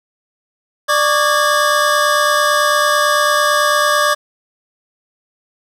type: tone cluster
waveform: square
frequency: 594 / 1128 / 1197 / 1646 Hz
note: D5 / C#6 / D6 / G#6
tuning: +20 / +30 / +33 / -16 cents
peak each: -18 dBFS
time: 0.88-4.15 s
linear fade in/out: 20 ms
effects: low-pass 12000 Hz 12 dB/octave + 7-bit